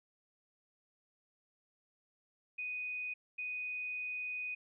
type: tone bursts at uneven times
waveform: sine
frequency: 2489 Hz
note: D#7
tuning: in tune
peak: -37 dBFS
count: 2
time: 2.58-3.14 / 3.38-4.55 s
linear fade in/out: 10 ms
effects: none